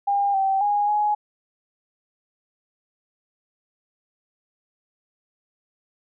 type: tone with pitch steps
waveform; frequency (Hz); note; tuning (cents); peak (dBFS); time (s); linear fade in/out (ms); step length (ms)
sine; 804 / 775 / 823 / 837; G5 / G5 / G#5 / G#5; +44 / -20 / -16 / +13; -18; 0.07-1.15; 10; 270
effects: none